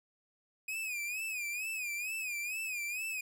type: tone with vibrato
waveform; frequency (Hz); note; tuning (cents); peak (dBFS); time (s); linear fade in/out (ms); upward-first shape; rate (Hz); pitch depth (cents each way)
45% pulse; 2489; D#7; 0; -35; 0.68-3.21; 5; sine; 2.2; 110
effects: none